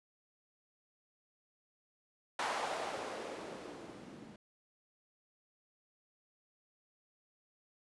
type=noise with low-pass filter sweep; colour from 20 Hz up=violet; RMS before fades=-42 dBFS; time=2.39-4.36 s; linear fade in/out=2 ms; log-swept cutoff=900 to 210 Hz; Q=1.5; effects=resampled to 24000 Hz